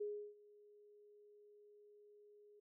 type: tone with ADSR envelope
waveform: sine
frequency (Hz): 415.3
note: G#4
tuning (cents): 0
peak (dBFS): -39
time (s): 0-2.6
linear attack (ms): 12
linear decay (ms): 330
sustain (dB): -23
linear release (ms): 8
effects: none